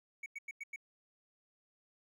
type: tone bursts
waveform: triangle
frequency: 2238 Hz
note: C#7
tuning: 16 cents sharp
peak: -39 dBFS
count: 5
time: 0.23-0.761 s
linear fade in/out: 5 ms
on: 31 ms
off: 94 ms
effects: none